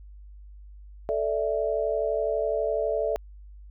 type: chord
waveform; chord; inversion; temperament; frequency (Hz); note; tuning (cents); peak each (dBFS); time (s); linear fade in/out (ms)
sine; A suspended fourth; none; equal; 440 / 587.3 / 659.3; A4 / D5 / E5; 0 / 0 / 0; -28; 1.09-3.16; 0
effects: added 50 Hz sine -43 dBFS peak until 3.7 s